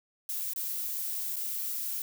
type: noise with dropouts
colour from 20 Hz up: violet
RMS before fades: -34 dBFS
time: 0.29-2.02 s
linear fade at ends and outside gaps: 1 ms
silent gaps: 0.535-0.56 / 1.359-1.365 s
effects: none